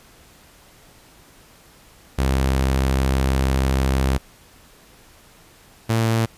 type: tone pair in turn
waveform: sawtooth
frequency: 66.3 / 113.19 Hz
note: C2 / A2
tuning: +23 / +49 cents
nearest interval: major sixth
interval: 926 cents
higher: second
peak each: -13 dBFS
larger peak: neither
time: 2.18-4.18 / 5.89-6.26 s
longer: first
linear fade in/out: 10 ms
effects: pink hiss -50 dBFS RMS until 6.37 s + resampled to 32000 Hz